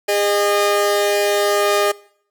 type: tone pair together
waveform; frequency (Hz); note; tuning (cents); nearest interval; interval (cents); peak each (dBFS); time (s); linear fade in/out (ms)
sawtooth; 407.7 / 612; G#4 / D#5; -32 / -29; perfect fifth; 703; -14; 0.08-1.92; 10
effects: noise-tail reverb RT60 0.6 s tail -22 dB re dry